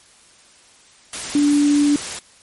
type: tone in noise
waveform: sine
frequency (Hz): 290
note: D4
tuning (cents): -22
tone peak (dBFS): -12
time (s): 1.35-1.96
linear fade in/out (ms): 2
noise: white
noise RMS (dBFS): -28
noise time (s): 1.13-2.19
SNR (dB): +13
effects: white hiss -50 dBFS RMS until 2.42 s + MP3 48 kbps